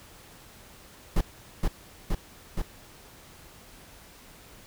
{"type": "noise with echo", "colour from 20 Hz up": "brown", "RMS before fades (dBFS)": -21, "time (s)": [1.16, 1.21], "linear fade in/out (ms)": 5, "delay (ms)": 470, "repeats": 3, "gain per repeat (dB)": -2, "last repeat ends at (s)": 2.62, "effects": ["pink hiss -51 dBFS RMS until 4.66 s"]}